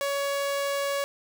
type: tone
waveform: sawtooth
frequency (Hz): 561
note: C#5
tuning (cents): +21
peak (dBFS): -22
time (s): 0.01-1.04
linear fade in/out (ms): 0
effects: none